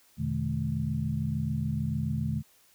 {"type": "tone cluster", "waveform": "sine", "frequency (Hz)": [86.1, 125.8, 152.6, 214.3], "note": ["F2", "B2", "D#3", "A3"], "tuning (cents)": [-24, 32, -33, -45], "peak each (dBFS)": [-35, -33, -31, -33], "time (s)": [0.17, 2.43], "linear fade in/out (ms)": 50, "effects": ["white hiss -62 dBFS RMS until 2.74 s"]}